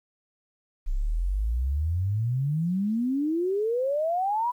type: exponential sweep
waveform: sine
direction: up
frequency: 30.87 to 1000 Hz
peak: -23 dBFS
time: 0.86-4.52 s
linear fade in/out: 20 ms
effects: 10-bit